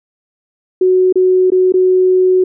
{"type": "tone with dropouts", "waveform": "sine", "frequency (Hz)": 370, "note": "F#4", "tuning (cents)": 0, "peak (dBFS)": -7, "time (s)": [0.81, 2.44], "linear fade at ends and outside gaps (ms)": 5, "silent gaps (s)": [[1.126, 1.156], [1.503, 1.519], [1.723, 1.739]], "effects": []}